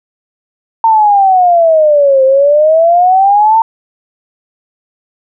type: exponential two-way sweep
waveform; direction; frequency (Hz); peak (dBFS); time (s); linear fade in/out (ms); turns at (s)
sine; down then up; 912 to 523.3 to 912; -4; 0.84-3.62; 2; 2.24
effects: none